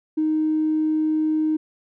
triangle tone with tanh clipping, 311.1 Hz, D#4, in tune, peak -18 dBFS, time 0.17-1.57 s, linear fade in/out 10 ms, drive 4 dB, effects none

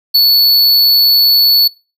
square tone with ADSR envelope, 4435 Hz, C#8, in tune, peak -4 dBFS, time 0.14-1.68 s, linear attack 15 ms, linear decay 3 ms, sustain -2 dB, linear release 8 ms, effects noise-tail reverb RT60 0.3 s tail -23 dB re dry

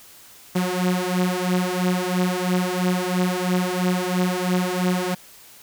sawtooth beating tone pair, 180 / 183 Hz, F#3 / F#3, -47 / -19 cents, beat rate 3 Hz, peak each -19 dBFS, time 0.55-5.15 s, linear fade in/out 10 ms, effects white hiss -47 dBFS RMS until 5.62 s

